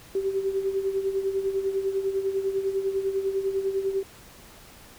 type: tone with tremolo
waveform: sine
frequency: 388.2 Hz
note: G4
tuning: 17 cents flat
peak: -21 dBFS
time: 0.15-4.03 s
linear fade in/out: 2 ms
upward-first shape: sine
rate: 10 Hz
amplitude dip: 65%
effects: pink hiss -49 dBFS RMS until 4.98 s